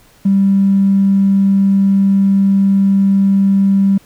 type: tone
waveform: triangle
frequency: 196 Hz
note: G3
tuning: in tune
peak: -4 dBFS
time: 0.25-3.98 s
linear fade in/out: 10 ms
effects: tanh soft clip ceiling -6 dBFS + pink hiss -48 dBFS RMS until 4.05 s